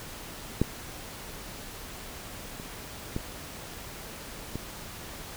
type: clicks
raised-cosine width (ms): 3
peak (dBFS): -9 / -27 / -17 / -20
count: 4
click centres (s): 0.616 / 2.599 / 3.164 / 4.556
effects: pink hiss -42 dBFS RMS until 5.36 s